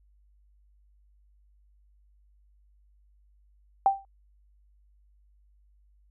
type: tone with exponential decay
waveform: sine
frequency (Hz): 784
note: G5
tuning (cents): 0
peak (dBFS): -14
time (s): 3.86-4.05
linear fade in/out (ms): 1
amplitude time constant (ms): 40
effects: added 50 Hz sine -59 dBFS peak until 6.1 s